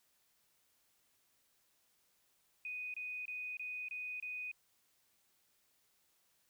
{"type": "tone bursts", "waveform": "sine", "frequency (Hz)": 2489, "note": "D#7", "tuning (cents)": 0, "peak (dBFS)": -40, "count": 6, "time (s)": [2.65, 4.515], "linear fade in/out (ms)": 2, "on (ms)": 290, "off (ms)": 25, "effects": ["white hiss -75 dBFS RMS until 6.49 s"]}